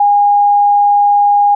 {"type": "tone", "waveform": "sine", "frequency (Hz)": 817, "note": "G#5", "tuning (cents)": -29, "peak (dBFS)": -6, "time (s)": [0, 1.55], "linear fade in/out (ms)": 5, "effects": []}